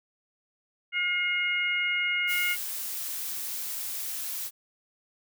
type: harmonic tone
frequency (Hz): 715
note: F5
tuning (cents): +41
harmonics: 2 / 3 / 4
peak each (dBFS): -33 / -26 / -32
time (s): 0.92-2.57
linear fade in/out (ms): 50
type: noise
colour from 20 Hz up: blue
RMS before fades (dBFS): -34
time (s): 2.27-4.51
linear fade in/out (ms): 50
effects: none